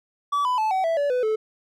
triangle tone with pitch steps, 1148 / 999.4 / 870 / 757.4 / 659.4 / 574 / 499.7 / 435 Hz, D6 / B5 / A5 / F#5 / E5 / D5 / B4 / A4, -40 / +20 / -20 / +40 / 0 / -40 / +20 / -20 cents, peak -18 dBFS, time 0.32-1.36 s, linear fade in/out 10 ms, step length 130 ms, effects none

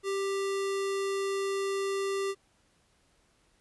sine tone with sample-and-hold, 392 Hz, G4, in tune, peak -28 dBFS, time 0.03-2.35 s, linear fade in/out 50 ms, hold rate 1575 Hz, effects pink hiss -68 dBFS RMS until 3.6 s + resampled to 24000 Hz

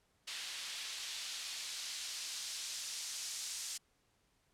white noise with band-pass filter sweep, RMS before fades -43 dBFS, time 0.27-3.78 s, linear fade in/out 10 ms, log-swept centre 3200 to 6100 Hz, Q 1.1, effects pink hiss -75 dBFS RMS until 4.53 s + low-pass 11000 Hz 12 dB/octave

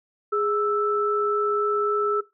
sine tone pair together, 414.8 / 1318.5 Hz, G#4 / E6, -2 / 0 cents, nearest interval octave + minor sixth, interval 2002 cents, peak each -23 dBFS, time 0.32-2.21 s, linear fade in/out 10 ms, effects noise-tail reverb RT60 0.2 s tail -17 dB re dry

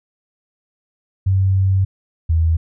sine tone pair in turn, 95.7 / 81.39 Hz, G2 / E2, -41 / -21 cents, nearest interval minor third, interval 280 cents, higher first, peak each -12 dBFS, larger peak neither, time 1.26-1.85 / 2.29-2.57 s, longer first, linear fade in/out 10 ms, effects none

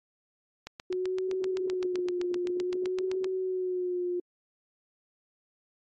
click train, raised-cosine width 0.2 ms, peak -22 dBFS, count 21, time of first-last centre 0.67-3.244 s, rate 7.77 Hz
sine tone with vibrato, 364.9 Hz, F#4, 24 cents flat, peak -28 dBFS, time 0.9-4.2 s, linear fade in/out 5 ms, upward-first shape sine, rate 0.53 Hz, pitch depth 48 cents each way
effects AAC 32 kbps

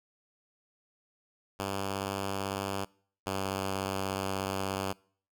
5% pulse tone pair in turn, 98 / 96.71 Hz, G2 / G2, 0 / -23 cents, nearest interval unison, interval 23 cents, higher first, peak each -21 / -20 dBFS, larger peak second, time 1.59-2.85 / 3.26-4.93 s, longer second, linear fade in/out 10 ms, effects noise-tail reverb RT60 0.5 s tail -24 dB re dry

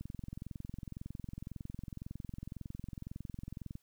click train, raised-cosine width 5 ms, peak -30 dBFS, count 83, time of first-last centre 0.01-3.754 s, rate 21.9 Hz, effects white hiss -75 dBFS RMS until 3.82 s

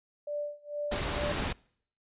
sine tone with tremolo, 587.3 Hz, D5, in tune, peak -30 dBFS, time 0.27-1.32 s, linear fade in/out 5 ms, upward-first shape sine, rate 2.2 Hz, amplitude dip 95%
pink noise, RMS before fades -32 dBFS, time 0.91-1.53 s, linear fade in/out 10 ms
effects noise-tail reverb RT60 0.6 s tail -25 dB re dry + resampled to 8000 Hz

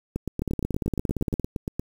two click trains, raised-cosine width 3 ms, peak -14 / -13 dBFS, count 15 / 18, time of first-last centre 0.16-1.796 / 0.42-1.397 s, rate 8.56 / 17.4 Hz, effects 7-bit

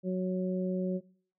harmonic tone, 184.6 Hz, F#3, 4 cents flat, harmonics 1 / 2 / 3, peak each -30 / -35 / -37 dBFS, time 0.03-1.01 s, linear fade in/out 50 ms, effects noise-tail reverb RT60 0.6 s tail -23 dB re dry

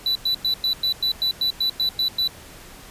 triangle tone bursts, 3969 Hz, B7, 8 cents sharp, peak -17 dBFS, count 12, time 0.06-2.276 s, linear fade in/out 2 ms, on 93 ms, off 100 ms, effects pink hiss -43 dBFS RMS until 2.9 s + resampled to 32000 Hz

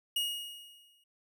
45% pulse tone with exponential decay, 2874 Hz, F7, 49 cents sharp, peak -27 dBFS, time 0.16-1.04 s, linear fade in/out 5 ms, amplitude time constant 190 ms, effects none

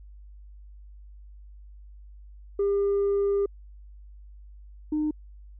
sine tone pair in turn, 400.7 / 304.6 Hz, G4 / D#4, +38 / -37 cents, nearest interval perfect fourth, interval 475 cents, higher first, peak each -19 / -22 dBFS, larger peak first, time 2.59-3.46 / 4.92-5.11 s, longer first, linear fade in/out 5 ms, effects tanh soft clip ceiling -20 dBFS + added 50 Hz sine -44 dBFS peak until 5.59 s

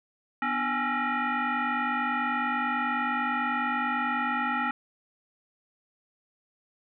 sine tone with frequency modulation, 246.9 Hz, B3, in tune, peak -25 dBFS, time 0.42-4.71 s, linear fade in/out 2 ms, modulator 543 Hz, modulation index 3.4, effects none

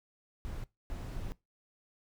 brown noise bursts at uneven times, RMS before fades -39 dBFS, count 2, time 0.45-0.64 / 0.9-1.32 s, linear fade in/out 0 ms, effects noise-tail reverb RT60 0.2 s tail -20 dB re dry

